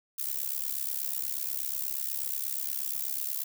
violet noise with amplitude modulation, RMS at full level -29 dBFS, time 0.18-3.44 s, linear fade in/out 10 ms, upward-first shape sine, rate 68.3 Hz, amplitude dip 95%, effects none

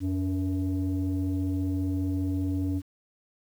sine tone pair together, 89.49 / 283.3 Hz, F2 / C#4, +43 / +38 cents, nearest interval octave + minor sixth, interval 1995 cents, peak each -26 dBFS, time 0-2.82 s, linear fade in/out 50 ms, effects tanh soft clip ceiling -22 dBFS + 9-bit

